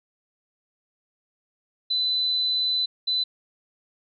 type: tone bursts at uneven times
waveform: sine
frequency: 4009 Hz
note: B7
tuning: 25 cents sharp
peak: -21 dBFS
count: 2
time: 1.9-2.86 / 3.07-3.24 s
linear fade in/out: 10 ms
effects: none